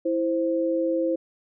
sine tone pair together, 329.6 / 523.2 Hz, E4 / C5, 0 / 0 cents, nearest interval minor sixth, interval 800 cents, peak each -24 dBFS, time 0.05-1.16 s, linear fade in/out 10 ms, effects none

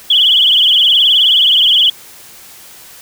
sine tone with vibrato, 3174 Hz, G7, 21 cents sharp, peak -6 dBFS, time 0.1-1.9 s, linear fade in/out 5 ms, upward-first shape triangle, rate 19 Hz, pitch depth 170 cents each way, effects white hiss -37 dBFS RMS until 3.01 s

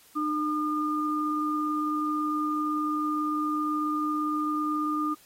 sine tone pair together, 303 / 1213.1 Hz, D#4 / D#6, -46 / -44 cents, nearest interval 2 octaves, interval 2402 cents, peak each -28 dBFS, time 0.15-5.15 s, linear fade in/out 20 ms, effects white hiss -57 dBFS RMS until 5.25 s + AAC 48 kbps

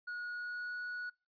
triangle tone with pitch glide, 1451 to 1464.5 Hz, F#6 to F#6, -34 to -18 cents, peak -37 dBFS, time 0.07-1.1 s, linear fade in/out 10 ms, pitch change +16 cents, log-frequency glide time 0.33-0.79 s, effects noise-tail reverb RT60 0.3 s tail -25 dB re dry + resampled to 11025 Hz

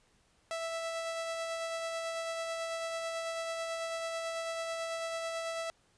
sawtooth tone with tremolo, 659.3 Hz, E5, in tune, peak -30 dBFS, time 0.51-5.7 s, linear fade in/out 0 ms, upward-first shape sine, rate 9.1 Hz, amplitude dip 25%, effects pink hiss -69 dBFS RMS until 5.97 s + resampled to 22050 Hz

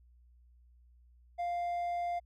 sine tone with hard clipping, 698.5 Hz, F5, in tune, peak -33 dBFS, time 1.38-2.2 s, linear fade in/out 20 ms, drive 3 dB, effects added 60 Hz sine -59 dBFS peak until 2.25 s

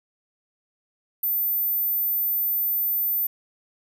sine tone, 14080 Hz, A9, in tune, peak -21 dBFS, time 1.23-3.27 s, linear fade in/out 5 ms, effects none

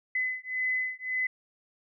sine beating tone pair, 2020 / 2021.8 Hz, B6 / B6, +39 / +40 cents, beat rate 1.8 Hz, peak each -31 dBFS, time 0.15-1.27 s, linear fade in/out 5 ms, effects none

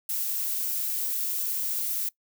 violet noise, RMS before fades -29 dBFS, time 0.09-2.09 s, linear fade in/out 5 ms, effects noise-tail reverb RT60 0.1 s tail -21 dB re dry

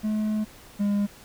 triangle tone pair in turn, 214.2 / 203.5 Hz, A3 / G#3, -46 / -35 cents, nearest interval minor second, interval 89 cents, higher first, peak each -21 / -19 dBFS, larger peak second, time 0.03-0.45 / 0.79-1.07 s, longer first, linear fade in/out 20 ms, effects pink hiss -49 dBFS RMS until 1.24 s

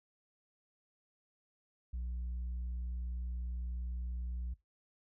sine tone, 60.7 Hz, B1, 29 cents flat, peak -34 dBFS, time 1.93-4.54 s, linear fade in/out 10 ms, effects noise-tail reverb RT60 0.2 s tail -21 dB re dry + tanh soft clip ceiling -35 dBFS

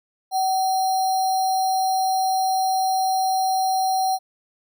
sine tone with sample-and-hold, 756 Hz, F#5, 37 cents sharp, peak -18 dBFS, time 0.31-4.19 s, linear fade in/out 50 ms, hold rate 4900 Hz, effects none

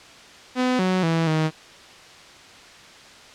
sawtooth tone with pitch steps, 252.8 / 185.3 / 164.3 / 157.2 Hz, B3 / F#3 / E3 / D#3, +41 / +3 / -5 / +18 cents, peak -15 dBFS, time 0.55-1.51 s, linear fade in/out 50 ms, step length 240 ms, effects white hiss -45 dBFS RMS until 3.34 s + low-pass 5000 Hz 12 dB/octave

